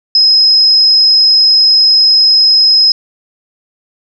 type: tone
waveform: sine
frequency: 5110 Hz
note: D#8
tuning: 45 cents sharp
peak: -4 dBFS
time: 0.15-2.92 s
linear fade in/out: 2 ms
effects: none